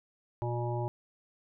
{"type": "harmonic tone", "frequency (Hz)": 120, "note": "B2", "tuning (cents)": -49, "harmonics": [1, 3, 5, 7, 8], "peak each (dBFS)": [-32, -37, -40, -39, -44], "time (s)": [0.42, 0.88], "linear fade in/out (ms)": 0, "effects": []}